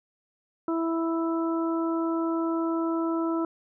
harmonic tone, 329.6 Hz, E4, in tune, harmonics 1 / 2 / 3 / 4, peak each -25 / -35 / -36 / -35 dBFS, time 0.68-3.45 s, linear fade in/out 2 ms, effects none

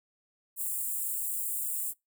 white high-pass noise, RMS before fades -33 dBFS, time 0.56-1.94 s, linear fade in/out 50 ms, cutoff 7400 Hz, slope 96 dB/octave, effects noise-tail reverb RT60 0.2 s tail -25 dB re dry

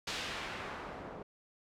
white noise with low-pass filter sweep, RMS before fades -42 dBFS, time 0.07-1.23 s, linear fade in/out 5 ms, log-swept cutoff 4500 to 640 Hz, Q 0.92, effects none

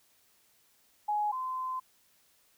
sine tone pair in turn, 837 / 1030.5 Hz, G#5 / C6, +13 / -27 cents, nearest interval major third, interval 360 cents, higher second, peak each -27 / -32 dBFS, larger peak first, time 1.08-1.32 / 1.32-1.8 s, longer second, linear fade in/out 10 ms, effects white hiss -67 dBFS RMS until 2.57 s

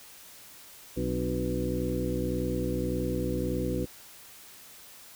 harmonic tone with a mistuned harmonic, 61.74 Hz, B1, in tune, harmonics 1 / 2 / 3 / 4 / 5 / 6 / 8, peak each -35 / -35 / -35 / -35 / -35 / -35 / -35 dBFS, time 0.96-3.86 s, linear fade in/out 20 ms, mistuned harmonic 4, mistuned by +81 cents, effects white hiss -50 dBFS RMS until 5.15 s

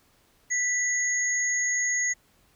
sine tone pair together, 1975.5 / 6641 Hz, B6 / G#8, 0 / -1 cents, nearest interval octave + major sixth, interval 2099 cents, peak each -26 dBFS, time 0.5-2.14 s, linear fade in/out 20 ms, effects pink hiss -63 dBFS RMS until 2.55 s

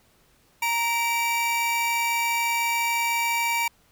45% pulse tone pair together, 934 / 2318 Hz, A#5 / D7, +3 / -23 cents, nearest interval octave + major third, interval 1574 cents, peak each -25 dBFS, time 0.62-3.68 s, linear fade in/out 5 ms, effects pink hiss -61 dBFS RMS until 3.91 s

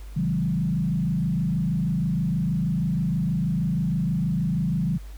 sine tone with frequency modulation, 167.7 Hz, E3, 30 cents sharp, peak -21 dBFS, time 0.16-4.98 s, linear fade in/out 10 ms, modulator 26.3 Hz, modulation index 1.3, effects added 50 Hz sine -36 dBFS peak until 5.17 s + pink hiss -53 dBFS RMS until 5.17 s

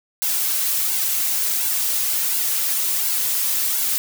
blue noise with flanger, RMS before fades -21 dBFS, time 0.22-3.98 s, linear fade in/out 0 ms, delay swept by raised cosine 1.6 to 5 ms, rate 1.4 Hz, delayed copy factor -1, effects none

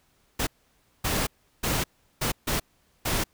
pink noise bursts at uneven times, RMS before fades -26 dBFS, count 6, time 0.39-0.47 / 1.04-1.27 / 1.63-1.84 / 2.21-2.32 / 2.47-2.6 / 3.05-3.24 s, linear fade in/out 10 ms, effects pink hiss -66 dBFS RMS until 3.33 s

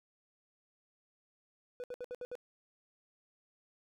triangle tone bursts, 493.9 Hz, B4, in tune, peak -37 dBFS, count 6, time 1.8-2.353 s, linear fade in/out 0 ms, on 38 ms, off 65 ms, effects none

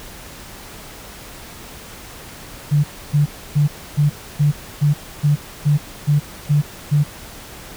sine tone bursts, 146.7 Hz, D3, 2 cents flat, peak -11 dBFS, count 11, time 2.71-7.04 s, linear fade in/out 20 ms, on 130 ms, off 290 ms, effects pink hiss -37 dBFS RMS until 7.76 s

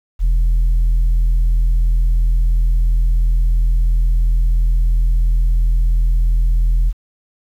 sine tone, 41.47 Hz, E1, 11 cents sharp, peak -8 dBFS, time 0.19-6.93 s, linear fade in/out 50 ms, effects tanh soft clip ceiling -10 dBFS + 8-bit

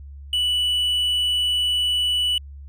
triangle tone, 2960 Hz, F#7, in tune, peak -17 dBFS, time 0.33-2.38 s, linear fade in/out 2 ms, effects added 70 Hz sine -36 dBFS peak until 2.68 s

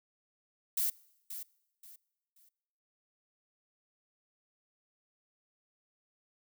violet noise with echo, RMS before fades -31 dBFS, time 0.77-0.9 s, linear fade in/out 5 ms, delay 530 ms, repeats 3, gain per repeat -11 dB, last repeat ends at 2.49 s, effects noise-tail reverb RT60 1.0 s tail -24 dB re dry

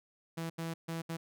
sawtooth tone bursts at uneven times, 164.81 Hz, E3, in tune, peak -32 dBFS, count 4, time 0.37-0.5 / 0.58-0.74 / 0.88-1.02 / 1.09-1.17 s, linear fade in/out 10 ms, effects none

